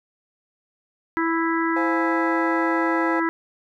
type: harmonic tone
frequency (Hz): 329.6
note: E4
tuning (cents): 0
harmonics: 1 / 3 / 4 / 5 / 6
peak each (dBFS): -22 / -27 / -28 / -29 / -30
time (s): 1.17-3.29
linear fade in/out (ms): 0
type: chord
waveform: triangle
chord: F minor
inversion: second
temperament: just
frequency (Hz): 523.8 / 698.5 / 838.1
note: C5 / F5 / Ab5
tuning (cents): +2 / 0 / +16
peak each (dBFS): -27 / -30 / -29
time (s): 1.76-3.2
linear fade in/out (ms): 5
effects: none